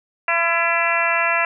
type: harmonic tone with a mistuned harmonic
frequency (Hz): 337.3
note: E4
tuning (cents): +40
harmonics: 2 / 3 / 4 / 5 / 6 / 7 / 8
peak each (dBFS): -24 / -24 / -24 / -24 / -24 / -24 / -24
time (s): 0.28-1.45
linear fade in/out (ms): 2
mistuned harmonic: 6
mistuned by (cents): -18
effects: none